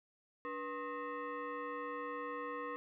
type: tone with frequency modulation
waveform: sine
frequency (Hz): 291.1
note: D4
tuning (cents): -15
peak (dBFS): -39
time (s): 0.45-2.76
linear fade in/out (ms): 0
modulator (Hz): 777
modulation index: 1.8
effects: none